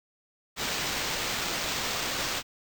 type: noise with sample-and-hold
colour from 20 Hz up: white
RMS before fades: -31 dBFS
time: 0.56-2.43 s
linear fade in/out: 50 ms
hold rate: 11025 Hz
effects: none